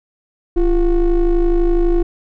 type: ring-modulated tone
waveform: triangle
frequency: 185 Hz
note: F#3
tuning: in tune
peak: -6 dBFS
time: 0.56-2.03 s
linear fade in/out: 10 ms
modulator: 159 Hz
effects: none